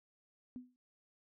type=tone with exponential decay; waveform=sine; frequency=250 Hz; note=B3; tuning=21 cents sharp; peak=-40 dBFS; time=0.56-0.76 s; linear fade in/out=0 ms; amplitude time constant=43 ms; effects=none